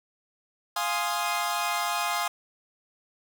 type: chord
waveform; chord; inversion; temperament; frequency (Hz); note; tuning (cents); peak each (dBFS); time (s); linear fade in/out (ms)
sawtooth; F minor seventh; none; equal; 698.5 / 830.6 / 1046.5 / 1244.5; F5 / Ab5 / C6 / Eb6; 0 / 0 / 0 / 0; -28; 0.76-2.28; 5
effects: none